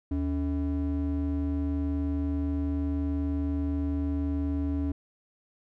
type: ring-modulated tone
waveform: triangle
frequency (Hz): 179.2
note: F3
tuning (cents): +45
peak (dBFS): -21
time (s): 0.11-4.92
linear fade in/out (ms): 5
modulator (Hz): 102
effects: none